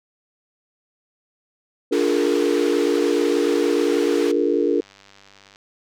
sine chord, Bb dominant seventh, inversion first, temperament just, 291.4 / 349.6 / 419.5 / 466.2 Hz, D4 / F4 / Ab4 / Bb4, -13 / +2 / +17 / 0 cents, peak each -22 dBFS, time 1.91-4.81 s, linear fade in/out 10 ms
pink band-pass noise, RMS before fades -33 dBFS, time 1.92-4.32 s, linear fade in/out 10 ms, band 690 to 5900 Hz, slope 12 dB/octave
click train, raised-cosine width 0.2 ms, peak -30 dBFS, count 239, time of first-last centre 3.15-5.559 s, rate 98.8 Hz
effects none

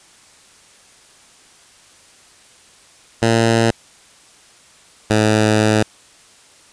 10% pulse tone pair in turn, 114.3 / 107.88 Hz, A#2 / A2, -34 / -34 cents, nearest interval minor second, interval 100 cents, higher first, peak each -4 dBFS, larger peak neither, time 3.22-3.71 / 5.1-5.83 s, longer second, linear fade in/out 5 ms, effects white hiss -48 dBFS RMS until 6.72 s + resampled to 22050 Hz

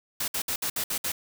white noise bursts, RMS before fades -29 dBFS, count 7, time 0.2-1.12 s, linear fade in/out 5 ms, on 80 ms, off 60 ms, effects none

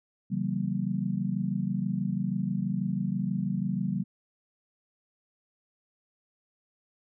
sine chord, C# diminished seventh, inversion none, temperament equal with one note detuned, 138.59 / 164.81 / 190.97 / 233.1 Hz, C#3 / E3 / G3 / Bb3, 0 / 0 / -45 / 0 cents, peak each -34 / -34 / -29 / -35 dBFS, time 0.3-4.04 s, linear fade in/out 20 ms, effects none

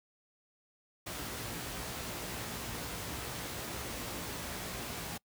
pink noise with comb filter, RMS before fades -40 dBFS, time 1.06-5.18 s, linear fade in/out 10 ms, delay 17 ms, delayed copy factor +0.5, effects noise-tail reverb RT60 0.1 s tail -25 dB re dry + high-pass 60 Hz 12 dB/octave

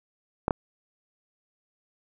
clicks, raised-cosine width 1 ms, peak -9 dBFS, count 2, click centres 0.481 / 0.508 s, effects none

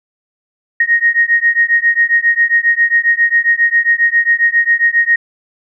sine beating tone pair, 1864.7 / 1872.1 Hz, A#6 / A#6, 0 / +7 cents, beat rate 7.4 Hz, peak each -12 dBFS, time 0.8-5.16 s, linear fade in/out 5 ms, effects none

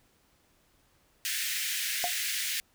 pink high-pass noise, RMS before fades -32 dBFS, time 1.25-2.6 s, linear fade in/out 0 ms, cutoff 1700 Hz, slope 48 dB/octave
triangle tone with exponential decay, 711 Hz, F5, 31 cents sharp, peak -22 dBFS, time 2.04-2.13 s, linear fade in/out 0 ms, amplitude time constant 19 ms
effects pink hiss -67 dBFS RMS until 2.74 s

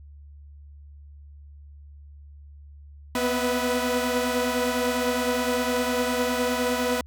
sawtooth tone cluster, 244.9 / 254.7 / 494.2 / 646 Hz, B3 / C4 / B4 / E5, -14 / -46 / +1 / -35 cents, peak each -24 / -28 / -22 / -28 dBFS, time 3.15-7.01 s, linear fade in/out 2 ms, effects added 72 Hz sine -43 dBFS peak until 7.06 s

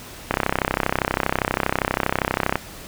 click train, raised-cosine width 0.5 ms, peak -3 dBFS, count 74, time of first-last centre 0.31-2.556 s, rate 32.5 Hz, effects pink hiss -39 dBFS RMS until 2.87 s

